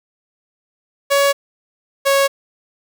sawtooth tone pair in turn, 561 / 552.3 Hz, C#5 / C#5, +21 / -6 cents, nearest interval unison, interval 27 cents, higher first, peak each -8 dBFS, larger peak neither, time 1.1-1.33 / 2.05-2.28 s, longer neither, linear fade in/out 20 ms, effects none

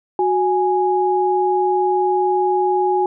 sine tone pair together, 368.5 / 830.6 Hz, F#4 / G#5, -7 / 0 cents, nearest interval octave + major second, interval 1407 cents, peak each -17 dBFS, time 0.19-3.06 s, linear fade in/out 2 ms, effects none

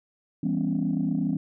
sine chord, C# half-diminished seventh, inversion first, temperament just, 166.31 / 199.57 / 249.5 / 277.2 Hz, E3 / G3 / B3 / C#4, +16 / +31 / +18 / 0 cents, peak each -28 dBFS, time 0.43-1.37 s, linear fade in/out 5 ms, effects tanh soft clip ceiling -16 dBFS

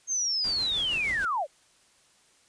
sine linear sweep, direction down, 6460 to 506 Hz, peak -25 dBFS, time 0.07-1.47 s, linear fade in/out 50 ms
pink noise with tremolo, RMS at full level -40 dBFS, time 0.44-1.25 s, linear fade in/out 2 ms, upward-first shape triangle, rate 6.5 Hz, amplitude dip 50%
effects white hiss -62 dBFS RMS until 2.48 s + resampled to 22050 Hz

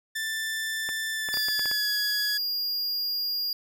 sawtooth tone with pitch glide, 1770 to 1683.2 Hz, A6 to G#6, +10 to +23 cents, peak -25 dBFS, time 0.15-2.38 s, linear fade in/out 10 ms, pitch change -87 cents, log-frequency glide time 1.12-1.93 s
clicks, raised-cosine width 0.5 ms, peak -22 dBFS, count 8, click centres 0.89 / 1.288 / 1.341 / 1.372 / 1.485 / 1.594 / 1.657 / 1.714 s
square tone, 4830 Hz, D8, 48 cents sharp, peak -27 dBFS, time 1.33-3.53 s, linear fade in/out 2 ms
effects none

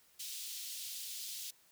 pink high-pass noise, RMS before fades -44 dBFS, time 0.19-1.51 s, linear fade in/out 10 ms, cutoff 3300 Hz, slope 24 dB/octave, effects white hiss -67 dBFS RMS until 1.71 s

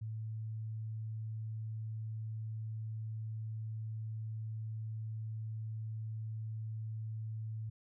sine tone, 110 Hz, A2, in tune, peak -38 dBFS, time 0.01-7.7 s, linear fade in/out 10 ms, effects none

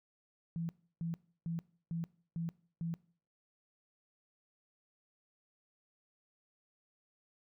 sine tone bursts, 166.9 Hz, E3, 22 cents sharp, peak -35 dBFS, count 6, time 0.56-2.94 s, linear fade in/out 0 ms, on 130 ms, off 320 ms, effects noise-tail reverb RT60 0.5 s tail -21 dB re dry

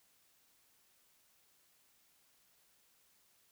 silence, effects white hiss -71 dBFS RMS until 3.51 s

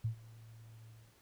sine tone with ADSR envelope, 112.4 Hz, A2, 37 cents sharp, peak -30 dBFS, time 0.04-1.17 s, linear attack 10 ms, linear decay 100 ms, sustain -22 dB, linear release 270 ms, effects pink hiss -67 dBFS RMS until 1.21 s

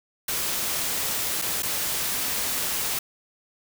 white noise with dropouts, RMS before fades -27 dBFS, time 0.28-2.99 s, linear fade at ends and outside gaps 5 ms, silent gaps 1.417-1.42 / 1.624-1.63 s, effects none

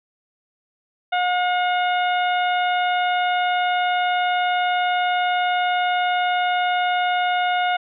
harmonic tone, 720 Hz, F#5, 47 cents flat, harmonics 1 / 2 / 3 / 4 / 5, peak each -19 / -25 / -29 / -31 / -33 dBFS, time 1.12-7.77 s, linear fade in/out 10 ms, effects none

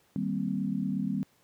sine chord, C minor seventh, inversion first, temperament equal, 155.56 / 196 / 233.1 / 261.6 Hz, Eb3 / G3 / Bb3 / C4, 0 / 0 / 0 / 0 cents, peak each -36 / -30 / -35 / -34 dBFS, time 0.16-1.23 s, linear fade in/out 0 ms, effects pink hiss -66 dBFS RMS until 1.43 s + high-pass 100 Hz 12 dB/octave

